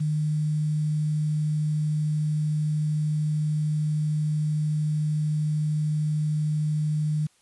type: tone with quantisation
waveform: sine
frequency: 152.2 Hz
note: D#3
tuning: 38 cents flat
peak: -22 dBFS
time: 0-7.27 s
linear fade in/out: 10 ms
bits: 8
effects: white hiss -63 dBFS RMS until 7.41 s + resampled to 24000 Hz